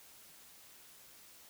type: silence
effects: white hiss -58 dBFS RMS until 1.49 s